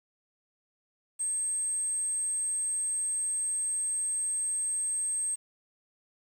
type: tone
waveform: sine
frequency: 8372 Hz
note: C9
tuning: in tune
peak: -27 dBFS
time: 1.19-5.36 s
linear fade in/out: 20 ms
effects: tanh soft clip ceiling -23 dBFS + 9-bit